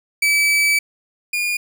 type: tone pair in turn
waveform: 40% pulse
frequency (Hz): 2300 / 2428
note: D7 / D#7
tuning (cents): -37 / -43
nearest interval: minor second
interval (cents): 94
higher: second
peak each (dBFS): -13 / -18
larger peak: first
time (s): 0.22-0.79 / 1.33-1.57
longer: first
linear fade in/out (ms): 5
effects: none